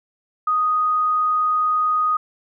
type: tone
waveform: sine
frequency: 1244.5 Hz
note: D#6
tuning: in tune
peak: -16 dBFS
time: 0.47-2.17 s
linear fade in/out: 5 ms
effects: none